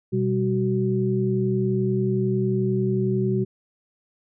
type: tone cluster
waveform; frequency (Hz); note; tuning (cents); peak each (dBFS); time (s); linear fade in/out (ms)
sine; 124.6 / 195.8 / 374.7; B2 / G3 / F#4; +16 / -2 / +22; -24; 0.12-3.45; 20
effects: none